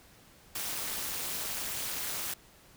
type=noise with amplitude modulation; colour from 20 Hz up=white; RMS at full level=-32 dBFS; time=0.55-2.34 s; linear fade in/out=5 ms; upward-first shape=sine; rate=219 Hz; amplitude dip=85%; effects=pink hiss -58 dBFS RMS until 2.76 s